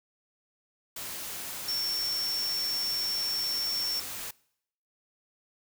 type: tone in noise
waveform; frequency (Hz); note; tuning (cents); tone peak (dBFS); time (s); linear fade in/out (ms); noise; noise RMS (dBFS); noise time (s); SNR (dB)
sine; 5450; F8; -43; -28; 1.68-4; 5; white; -38; 0.96-4.31; +7
effects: noise-tail reverb RT60 0.7 s tail -23 dB re dry